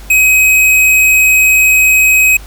square tone, 2533 Hz, D#7, 30 cents sharp, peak -6 dBFS, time 0.1-2.37 s, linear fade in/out 5 ms, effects added 50 Hz sine -29 dBFS peak until 2.46 s + pink hiss -37 dBFS RMS until 2.46 s

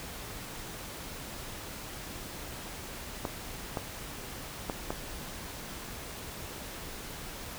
clicks, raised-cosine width 1 ms, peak -17 dBFS, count 4, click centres 3.252 / 3.772 / 4.698 / 4.905 s, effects pink hiss -42 dBFS RMS until 7.58 s

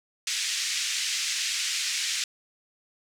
white band-pass noise, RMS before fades -29 dBFS, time 0.27-2.24 s, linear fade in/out 2 ms, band 1900 to 7100 Hz, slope 24 dB/octave, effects none

